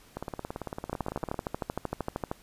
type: two click trains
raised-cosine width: 1 ms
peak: -16 / -20 dBFS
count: 19 / 22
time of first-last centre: 0.93-2.315 / 0.17-1.343 s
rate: 13 / 17.9 Hz
effects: pink hiss -57 dBFS RMS until 2.42 s + resampled to 32000 Hz